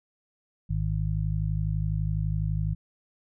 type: harmonic tone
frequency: 52 Hz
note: G#1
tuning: 3 cents sharp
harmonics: 1 / 2 / 3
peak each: -29 / -29 / -29 dBFS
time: 0.69-2.75 s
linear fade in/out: 20 ms
effects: none